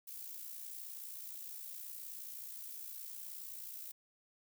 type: noise with amplitude modulation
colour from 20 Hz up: violet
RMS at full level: -45 dBFS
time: 0.07-3.92 s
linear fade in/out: 10 ms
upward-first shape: sine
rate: 59.2 Hz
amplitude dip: 50%
effects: none